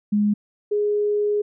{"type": "tone pair in turn", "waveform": "sine", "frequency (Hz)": [207.7, 415.4], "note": ["G#3", "G#4"], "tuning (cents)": [0, 0], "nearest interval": "octave", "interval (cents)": 1200, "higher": "second", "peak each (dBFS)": [-16, -18], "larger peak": "first", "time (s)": [[0.12, 0.34], [0.71, 1.42]], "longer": "second", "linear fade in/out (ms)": 10, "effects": []}